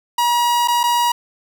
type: tone with dropouts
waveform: 45% pulse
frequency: 958 Hz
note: A#5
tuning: 47 cents sharp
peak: -14 dBFS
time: 0.18-1.12 s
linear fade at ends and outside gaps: 5 ms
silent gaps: 0.676-0.682 / 0.833-0.837 s
effects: none